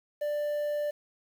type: tone with quantisation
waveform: triangle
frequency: 590 Hz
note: D5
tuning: 8 cents sharp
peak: -26 dBFS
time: 0.21-0.91 s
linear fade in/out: 10 ms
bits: 9
effects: none